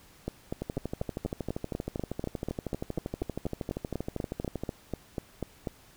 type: two click trains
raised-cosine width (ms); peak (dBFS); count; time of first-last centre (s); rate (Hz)
2; -18 / -19; 23 / 52; 0.28-5.672 / 0.62-4.636; 4.08 / 12.7
effects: pink hiss -57 dBFS RMS until 5.96 s